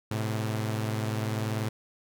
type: tone pair together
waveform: sawtooth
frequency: 108.39 / 128.9 Hz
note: A2 / C3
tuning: -26 / -26 cents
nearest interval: minor third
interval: 300 cents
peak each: -25 / -31 dBFS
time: 0.11-1.69 s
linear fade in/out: 5 ms
effects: none